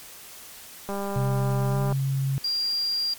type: click train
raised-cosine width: 1 ms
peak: -18 dBFS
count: 207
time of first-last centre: 0.89-1.925 s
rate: 199 Hz
type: tone with pitch glide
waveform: sine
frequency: 129.4 to 135.6 Hz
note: C3 to C#3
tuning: -19 to -38 cents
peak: -22 dBFS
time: 1.16-2.38 s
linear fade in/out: 0 ms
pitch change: +81 cents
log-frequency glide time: 1.69-1.77 s
type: tone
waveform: sine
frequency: 4774 Hz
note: D8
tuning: 28 cents sharp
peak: -23 dBFS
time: 2.44-3.14 s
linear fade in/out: 5 ms
effects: white hiss -44 dBFS RMS until 3.18 s + MP3 96 kbps